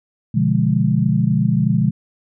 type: chord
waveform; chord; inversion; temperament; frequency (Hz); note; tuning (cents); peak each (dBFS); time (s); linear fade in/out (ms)
sine; B diminished seventh; none; equal; 123.47 / 146.83 / 174.61 / 207.7; B2 / D3 / F3 / Ab3; 0 / 0 / 0 / 0; -19; 0.34-1.91; 10
effects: none